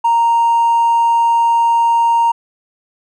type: tone with hard clipping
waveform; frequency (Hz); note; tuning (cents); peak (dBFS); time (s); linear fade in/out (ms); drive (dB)
triangle; 930; A#5; -4; -9; 0.04-2.32; 10; 2
effects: none